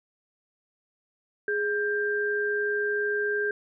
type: tone pair together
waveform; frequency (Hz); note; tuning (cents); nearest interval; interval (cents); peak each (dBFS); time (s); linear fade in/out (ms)
sine; 415.3 / 1585.7; G#4 / G6; 0 / +19; octave + major seventh; 2319; -27; 1.48-3.51; 2
effects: none